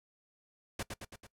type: noise with echo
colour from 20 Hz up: pink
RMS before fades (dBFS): -37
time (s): 0.79-0.83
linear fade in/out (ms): 5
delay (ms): 110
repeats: 4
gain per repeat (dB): -4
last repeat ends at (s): 1.27
effects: noise-tail reverb RT60 0.1 s tail -21 dB re dry + low-pass 11000 Hz 12 dB/octave